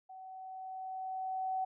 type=tone with level ramp; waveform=sine; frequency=755 Hz; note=F#5; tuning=35 cents sharp; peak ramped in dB=-47 to -31 dBFS; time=0.09-1.65 s; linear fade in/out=10 ms; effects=none